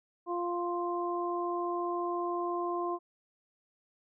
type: harmonic tone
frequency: 349.2 Hz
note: F4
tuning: in tune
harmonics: 1 / 2 / 3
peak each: -33 / -37 / -35 dBFS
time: 0.26-2.99 s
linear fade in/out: 50 ms
effects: none